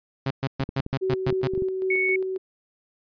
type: tone bursts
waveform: sawtooth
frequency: 135 Hz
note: C#3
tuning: 45 cents flat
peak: -19 dBFS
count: 8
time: 0.26-1.476 s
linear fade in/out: 5 ms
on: 47 ms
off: 120 ms
type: clicks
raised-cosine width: 3 ms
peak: -19 dBFS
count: 11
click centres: 0.608 / 0.691 / 0.8 / 0.864 / 0.93 / 1.136 / 1.271 / 1.326 / 1.536 / 1.577 / 1.622 s
type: tone with tremolo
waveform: sine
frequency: 377.2 Hz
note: F#4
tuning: 33 cents sharp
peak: -22 dBFS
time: 1.01-2.38 s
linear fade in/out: 20 ms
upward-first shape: square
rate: 3.7 Hz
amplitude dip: 35%
type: tone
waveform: sine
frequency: 2217 Hz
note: C#7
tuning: in tune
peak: -21 dBFS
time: 1.9-2.16 s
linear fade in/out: 5 ms
effects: resampled to 11025 Hz